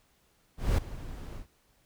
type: noise with ADSR envelope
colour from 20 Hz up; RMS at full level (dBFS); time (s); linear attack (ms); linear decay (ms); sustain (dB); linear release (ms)
brown; -23; 0.57-1.47; 210; 7; -17; 100
effects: pink hiss -68 dBFS RMS until 1.85 s